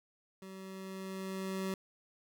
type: tone with level ramp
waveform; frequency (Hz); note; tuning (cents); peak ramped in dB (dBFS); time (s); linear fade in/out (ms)
25% pulse; 190.6; G3; -48; -43 to -30; 0.42-1.74; 2
effects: none